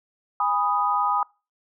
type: chord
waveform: sine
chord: G# minor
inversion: none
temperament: equal with one note detuned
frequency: 819.6 / 987.8 / 1244.5 Hz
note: G#5 / B5 / D#6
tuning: -23 / 0 / 0 cents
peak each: -25 / -25 / -23 dBFS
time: 0.4-1.23 s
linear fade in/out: 2 ms
effects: noise-tail reverb RT60 0.3 s tail -25 dB re dry